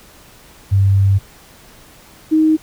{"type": "tone pair in turn", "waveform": "sine", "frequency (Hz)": [98, 313.7], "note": ["G2", "D#4"], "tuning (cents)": [0, 14], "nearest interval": "octave + minor sixth", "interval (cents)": 2014, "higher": "second", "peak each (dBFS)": -9, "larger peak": "neither", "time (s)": [[0.71, 1.19], [2.31, 2.57]], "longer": "first", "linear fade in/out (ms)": 20, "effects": ["pink hiss -44 dBFS RMS until 2.62 s"]}